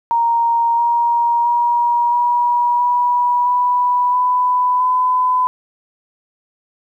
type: tone with pitch steps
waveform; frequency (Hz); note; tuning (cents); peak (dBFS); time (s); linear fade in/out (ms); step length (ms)
sine; 932.3 / 942.6 / 953 / 963.5 / 974.1 / 984.9 / 995.8 / 1006.7; A#5 / A#5 / A#5 / B5 / B5 / B5 / B5 / B5; 0 / +19 / +38 / -43 / -24 / -5 / +14 / +33; -12; 0.11-5.47; 0; 670
effects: 9-bit